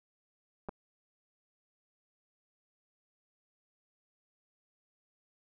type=clicks; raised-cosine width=1 ms; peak=-26 dBFS; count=2; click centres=0.687 / 0.692 s; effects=none